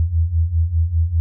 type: beating tone pair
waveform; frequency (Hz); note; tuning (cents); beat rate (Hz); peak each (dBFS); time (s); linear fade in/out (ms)
sine; 79.5 / 84.5; D#2 / E2; +38 / +43; 5; -20 / -16; 0-1.2; 0
effects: none